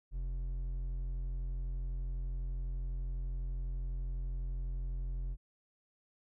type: tone with hard clipping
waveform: triangle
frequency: 44 Hz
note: F1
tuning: 14 cents sharp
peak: -36 dBFS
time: 0.11-5.37 s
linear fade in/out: 50 ms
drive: 9 dB
effects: none